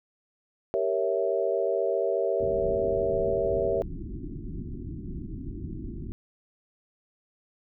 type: chord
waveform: sine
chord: G diminished seventh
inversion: none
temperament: equal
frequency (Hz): 392 / 466.2 / 554.4 / 659.3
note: G4 / Bb4 / Db5 / Fb5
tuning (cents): 0 / 0 / 0 / 0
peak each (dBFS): -29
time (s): 0.74-3.82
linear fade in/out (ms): 0
type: low-pass noise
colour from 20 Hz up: pink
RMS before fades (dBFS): -36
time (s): 2.4-6.12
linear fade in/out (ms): 0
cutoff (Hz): 370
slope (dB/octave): 96
effects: none